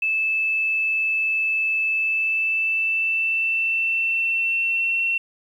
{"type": "tone with pitch glide", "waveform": "sine", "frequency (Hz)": [2623, 2714], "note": ["E7", "E7"], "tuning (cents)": [-9, 50], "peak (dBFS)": -19, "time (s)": [0.02, 5.18], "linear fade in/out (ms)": 5, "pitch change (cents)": 59, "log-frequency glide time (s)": [1.89, 5.06], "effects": ["9-bit"]}